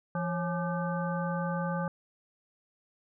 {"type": "harmonic tone with a mistuned harmonic", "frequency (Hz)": 170.4, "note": "F3", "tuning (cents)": -42, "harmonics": [1, 3, 5, 7, 9], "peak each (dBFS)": [-31, -36, -38, -39, -41], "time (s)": [0.15, 1.88], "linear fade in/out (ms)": 2, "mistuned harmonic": 3, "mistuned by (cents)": 110, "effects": []}